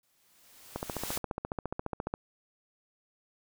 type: noise with exponential growth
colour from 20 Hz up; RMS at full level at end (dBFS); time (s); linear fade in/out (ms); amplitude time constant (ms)
white; -35; 0.03-1.18; 2; 250
type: click train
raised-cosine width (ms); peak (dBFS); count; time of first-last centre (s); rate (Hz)
1; -19; 21; 0.76-2.139; 14.5
effects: none